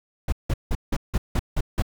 brown noise bursts, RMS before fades -21 dBFS, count 8, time 0.28-1.822 s, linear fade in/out 5 ms, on 44 ms, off 170 ms, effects none

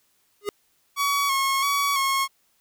square tone with exponential growth, 410.6 Hz, G#4, 20 cents flat, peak -21 dBFS, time 0.41-0.49 s, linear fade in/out 1 ms, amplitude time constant 16 ms
sawtooth tone with vibrato, 1108.7 Hz, C#6, in tune, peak -17 dBFS, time 0.96-2.28 s, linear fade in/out 50 ms, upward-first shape square, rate 1.5 Hz, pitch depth 34 cents each way
effects white hiss -66 dBFS RMS until 2.6 s

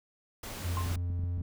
pink noise, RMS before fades -41 dBFS, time 0.43-0.96 s, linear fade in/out 5 ms
triangle tone, 87.7 Hz, F2, 8 cents sharp, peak -28 dBFS, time 0.64-1.42 s, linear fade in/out 5 ms
sine tone with exponential decay, 1053 Hz, C6, 11 cents sharp, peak -31 dBFS, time 0.77-0.98 s, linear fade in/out 0 ms, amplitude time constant 45 ms
clicks, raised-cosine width 5 ms, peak -29 dBFS, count 8, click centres 0.864 / 0.916 / 0.967 / 1.102 / 1.193 / 1.237 / 1.379 / 1.411 s
effects none

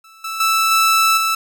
sawtooth tone with level steps, 1318.5 Hz, E6, in tune, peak -39 / -20 / -10 / -8 / -12 dBFS, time 0.04-1.35 s, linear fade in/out 5 ms, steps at 0.24 / 0.4 / 0.71 / 1.17 s, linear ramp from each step 5 ms, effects none

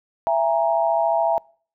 sine tone cluster, 668 / 822 / 936 Hz, E5 / G#5 / A#5, +23 / -18 / +7 cents, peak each -19 / -23 / -24 dBFS, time 0.27-1.38 s, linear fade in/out 0 ms, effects noise-tail reverb RT60 0.5 s tail -26 dB re dry

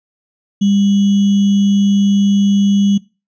sine tone with sample-and-hold, 200.1 Hz, G3, 36 cents sharp, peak -9 dBFS, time 0.61-2.98 s, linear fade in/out 10 ms, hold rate 3150 Hz, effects noise-tail reverb RT60 0.3 s tail -22 dB re dry + resampled to 16000 Hz

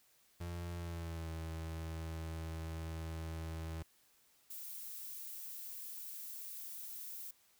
35% pulse tone with pitch glide, 86.3 to 80.99 Hz, F2 to E2, -20 to -30 cents, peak -39 dBFS, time 0.4-3.83 s, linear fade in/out 10 ms, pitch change -110 cents, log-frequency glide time 0.75-1.29 s
violet noise, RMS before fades -47 dBFS, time 4.5-7.31 s, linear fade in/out 5 ms
effects white hiss -70 dBFS RMS until 7.59 s

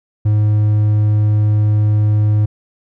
triangle tone, 105.7 Hz, G#2, 31 cents sharp, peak -8 dBFS, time 0.25-2.46 s, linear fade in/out 10 ms, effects none

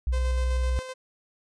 sine tone with vibrato, 62.2 Hz, B1, 13 cents sharp, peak -22 dBFS, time 0.07-0.79 s, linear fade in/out 0 ms, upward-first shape square, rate 10 Hz, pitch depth 9 cents each way
sawtooth tone with tremolo, 516 Hz, C5, 24 cents flat, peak -30 dBFS, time 0.12-0.94 s, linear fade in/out 20 ms, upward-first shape square, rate 7.8 Hz, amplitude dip 30%
effects resampled to 22050 Hz

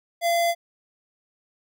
square tone, 683 Hz, F5, 39 cents flat, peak -20 dBFS, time 0.21-0.55 s, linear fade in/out 50 ms, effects none

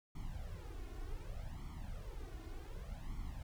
brown noise with flanger, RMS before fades -45 dBFS, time 0.15-3.43 s, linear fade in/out 5 ms, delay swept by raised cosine 0.91 to 2.81 ms, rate 0.66 Hz, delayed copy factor +0.9, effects none

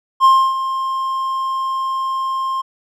triangle tone with ADSR envelope, 1060 Hz, C6, 22 cents sharp, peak -4 dBFS, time 0.2-2.62 s, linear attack 46 ms, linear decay 290 ms, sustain -12 dB, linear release 15 ms, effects none

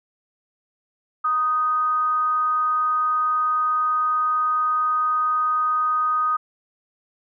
sine tone with frequency modulation, 1244.5 Hz, D#6, in tune, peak -18 dBFS, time 1.24-6.37 s, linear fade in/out 10 ms, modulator 287 Hz, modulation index 0.22, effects none

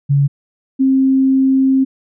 sine tone pair in turn, 140.9 / 266 Hz, C#3 / C4, +29 / +29 cents, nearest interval major seventh, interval 1100 cents, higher second, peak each -9 dBFS, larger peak neither, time 0.09-0.28 / 0.79-1.85 s, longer second, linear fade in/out 20 ms, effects none

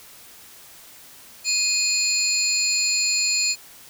sine tone cluster, 2488 / 4275 / 4906 / 7150 Hz, D#7 / C8 / D#8 / A8, -1 / +36 / -25 / +27 cents, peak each -25 / -23 / -31 / -23 dBFS, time 1.44-3.56 s, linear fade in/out 50 ms, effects white hiss -46 dBFS RMS until 3.89 s

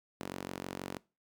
sawtooth tone with high-pass filter, 46.25 Hz, F#1, in tune, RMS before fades -42 dBFS, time 0.2-0.98 s, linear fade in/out 10 ms, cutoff 240 Hz, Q 0.99, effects noise-tail reverb RT60 0.3 s tail -22 dB re dry

